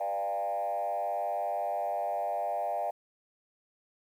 sine tone with frequency modulation, 698.5 Hz, F5, in tune, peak -28 dBFS, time 0-2.91 s, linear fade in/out 10 ms, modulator 99.5 Hz, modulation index 1.3, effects tanh soft clip ceiling -25 dBFS + 10-bit

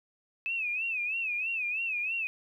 sine tone with vibrato, 2570 Hz, E7, 45 cents flat, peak -29 dBFS, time 0.46-2.27 s, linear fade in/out 0 ms, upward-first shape sine, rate 3.1 Hz, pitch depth 120 cents each way, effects 11-bit

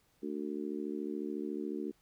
harmonic tone, 74 Hz, D2, 14 cents sharp, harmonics 3 / 4 / 5 / 6, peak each -41 / -39 / -40 / -46 dBFS, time 0.22-1.92 s, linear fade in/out 20 ms, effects pink hiss -71 dBFS RMS until 2.01 s

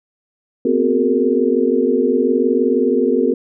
sine tone cluster, 242.3 / 261.6 / 367.4 / 414.2 / 459.9 Hz, B3 / C4 / F#4 / G#4 / A#4, -33 / 0 / -12 / -5 / -23 cents, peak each -21 / -18 / -19 / -20 / -18 dBFS, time 0.65-3.34 s, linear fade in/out 5 ms, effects none

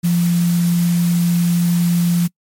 sine tone in noise, 172.8 Hz, F3, 18 cents flat, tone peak -12 dBFS, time 0.03-2.28 s, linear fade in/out 20 ms, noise white, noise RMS -30 dBFS, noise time 0.03-2.28 s, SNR +15 dB, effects noise-tail reverb RT60 0.1 s tail -26 dB re dry + MP3 64 kbps

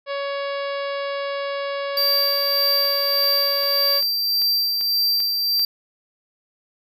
harmonic tone, 560 Hz, C#5, 18 cents sharp, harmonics 1 / 2 / 3 / 4 / 5 / 6 / 7 / 8 / 9, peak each -25 / -31 / -35 / -37 / -39 / -41 / -42 / -43 / -44 dBFS, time 0.06-4.02 s, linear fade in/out 50 ms
square tone with tremolo, 4699 Hz, D8, in tune, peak -17 dBFS, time 1.97-5.65 s, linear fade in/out 2 ms, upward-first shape sine, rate 1.7 Hz, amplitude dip 35%
click train, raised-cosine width 0.2 ms, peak -20 dBFS, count 8, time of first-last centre 2.85-5.595 s, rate 2.55 Hz
effects none

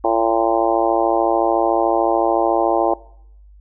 harmonic tone with a mistuned harmonic, 113.7 Hz, A#2, 43 cents flat, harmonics 3 / 4 / 5 / 6 / 7 / 8 / 9, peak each -21 / -24 / -21 / -21 / -20 / -24 / -27 dBFS, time 0.04-2.94 s, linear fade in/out 5 ms, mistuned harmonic 9, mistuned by +16 cents, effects noise-tail reverb RT60 0.7 s tail -20 dB re dry + added 50 Hz sine -42 dBFS peak until 3.6 s

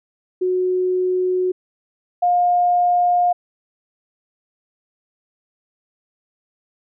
sine tone pair in turn, 366.9 / 710 Hz, F#4 / F5, -15 / +28 cents, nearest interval major seventh, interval 1143 cents, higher second, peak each -16 / -13 dBFS, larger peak second, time 0.41-1.52 / 2.22-3.33 s, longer neither, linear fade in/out 10 ms, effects none

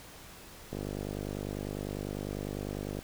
click train, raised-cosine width 2 ms, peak -23 dBFS, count 114, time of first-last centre 0.73-2.99 s, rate 50 Hz, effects pink hiss -50 dBFS RMS until 3.03 s

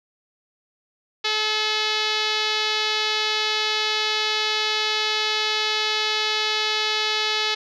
5% pulse tone with low-pass filter, 430 Hz, A4, 40 cents flat, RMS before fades -23 dBFS, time 1.24-7.55 s, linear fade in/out 10 ms, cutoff 4200 Hz, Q 2, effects none

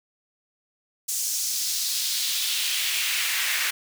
pink noise with high-pass filter sweep, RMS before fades -26 dBFS, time 1.08-3.71 s, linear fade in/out 10 ms, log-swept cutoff 6800 to 1800 Hz, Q 1.7, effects none

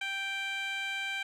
15% pulse tone with band-pass filter, 784 Hz, G5, in tune, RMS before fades -35 dBFS, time 0.01-1.23 s, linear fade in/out 5 ms, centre 2400 Hz, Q 1.3, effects none

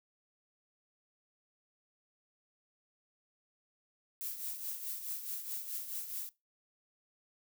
violet noise with tremolo, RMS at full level -38 dBFS, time 4.21-6.29 s, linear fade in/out 0 ms, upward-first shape triangle, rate 4.7 Hz, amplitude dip 65%, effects noise-tail reverb RT60 0.2 s tail -18 dB re dry

